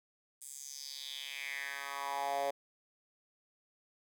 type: tone with high-pass filter sweep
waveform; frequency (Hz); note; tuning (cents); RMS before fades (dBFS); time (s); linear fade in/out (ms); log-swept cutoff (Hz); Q
10% pulse; 140; C#3; +18; -40; 0.41-2.51; 10; 8800 to 570; 3.8
effects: none